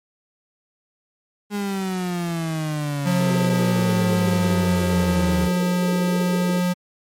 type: exponential sweep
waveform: 35% pulse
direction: down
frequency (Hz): 207.1 to 76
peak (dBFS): -21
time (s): 1.5-5.5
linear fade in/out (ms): 50
type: tone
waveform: square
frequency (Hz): 179.1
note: F3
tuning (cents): +44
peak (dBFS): -19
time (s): 3.05-6.74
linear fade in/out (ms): 20
type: band-pass noise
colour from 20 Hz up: pink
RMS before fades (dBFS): -31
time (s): 3.18-6.62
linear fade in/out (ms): 50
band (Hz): 350 to 470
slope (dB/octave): 48
effects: MP3 64 kbps